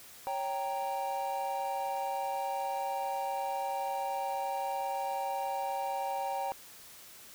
triangle chord, G diminished, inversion second, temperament equal, 554.4 / 784 / 932.3 Hz, Db5 / G5 / Bb5, 0 / 0 / 0 cents, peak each -37 / -32 / -36 dBFS, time 0.27-6.52 s, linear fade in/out 0 ms, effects white hiss -52 dBFS RMS until 7.34 s

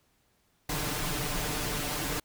pink noise with comb filter, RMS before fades -32 dBFS, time 0.69-2.2 s, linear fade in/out 5 ms, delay 6.7 ms, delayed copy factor +0.75, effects pink hiss -70 dBFS RMS until 2.24 s

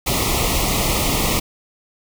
pink band-stop noise, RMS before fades -19 dBFS, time 0.06-1.4 s, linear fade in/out 10 ms, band 1300 to 1900 Hz, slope 96 dB/octave, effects none

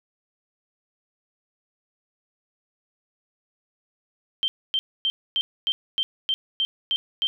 sine tone bursts, 3136 Hz, G7, in tune, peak -20 dBFS, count 10, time 4.43-7.27 s, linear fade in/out 0 ms, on 50 ms, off 260 ms, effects none

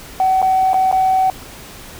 sine tone with dropouts, 756 Hz, F#5, 37 cents sharp, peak -10 dBFS, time 0.2-1.3 s, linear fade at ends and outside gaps 1 ms, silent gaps 0.418-0.426 / 0.733-0.742 / 0.914-0.926 s, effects tanh soft clip ceiling -7 dBFS + pink hiss -36 dBFS RMS until 1.99 s

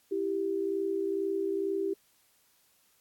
sine tone pair together, 329.8 / 392 Hz, E4 / G4, +1 / 0 cents, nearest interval minor third, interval 299 cents, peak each -34 / -29 dBFS, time 0.11-1.94 s, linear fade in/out 10 ms, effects white hiss -67 dBFS RMS until 3 s + AAC 64 kbps

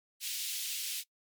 pink high-pass noise, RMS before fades -37 dBFS, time 0.2-1.04 s, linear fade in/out 50 ms, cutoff 2800 Hz, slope 24 dB/octave, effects noise-tail reverb RT60 0.1 s tail -22 dB re dry + MP3 96 kbps

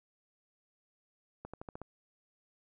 accelerating click train, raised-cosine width 1 ms, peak -29 dBFS, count 6, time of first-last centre 1.45-1.816 s, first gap 86 ms, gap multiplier 0.92, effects none

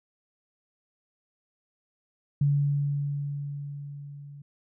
sine tone with level ramp, 143 Hz, D3, 46 cents flat, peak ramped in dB -19 to -42 dBFS, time 2.41-4.42 s, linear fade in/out 5 ms, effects none

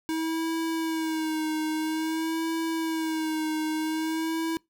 square tone with vibrato, 319.2 Hz, D#4, 44 cents sharp, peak -27 dBFS, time 0.09-4.57 s, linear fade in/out 0 ms, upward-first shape sine, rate 0.5 Hz, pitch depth 41 cents each way, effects noise-tail reverb RT60 0.2 s tail -25 dB re dry

